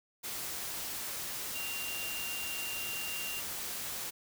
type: tone in noise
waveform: sine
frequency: 2778 Hz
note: F7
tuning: 10 cents flat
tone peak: -39 dBFS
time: 1.54-3.41 s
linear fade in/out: 20 ms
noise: white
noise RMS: -39 dBFS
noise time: 0.23-4.11 s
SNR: -3 dB
effects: none